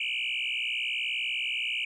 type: tone with frequency modulation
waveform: sine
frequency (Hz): 2634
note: E7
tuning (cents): -2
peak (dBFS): -27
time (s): 0-1.85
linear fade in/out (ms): 5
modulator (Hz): 61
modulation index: 5.7
effects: tanh soft clip ceiling -24 dBFS